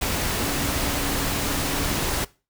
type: tone in noise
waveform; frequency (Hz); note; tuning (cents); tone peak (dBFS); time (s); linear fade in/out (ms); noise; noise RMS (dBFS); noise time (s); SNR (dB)
sine; 283.1; C#4; +37; -32; 0.41-1.97; 10; pink; -25; 0.01-2.25; -10
effects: noise-tail reverb RT60 0.3 s tail -20 dB re dry